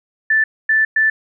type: tone bursts at uneven times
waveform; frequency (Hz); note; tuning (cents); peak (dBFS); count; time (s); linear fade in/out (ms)
sine; 1760; A6; 0; -11; 3; 0.3-0.44 / 0.69-0.85 / 0.96-1.1; 5
effects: none